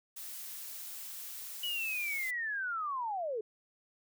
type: noise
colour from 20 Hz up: blue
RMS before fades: -44 dBFS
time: 0.16-2.31 s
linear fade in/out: 10 ms
type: linear sweep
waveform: sine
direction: down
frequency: 2960 to 411.2 Hz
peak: -33 dBFS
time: 1.63-3.41 s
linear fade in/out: 5 ms
effects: none